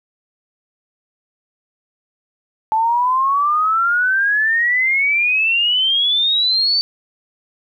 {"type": "exponential sweep", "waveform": "sine", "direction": "up", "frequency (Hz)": [869, 4592], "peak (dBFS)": -13, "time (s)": [2.72, 6.81], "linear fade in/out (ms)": 0, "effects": ["9-bit"]}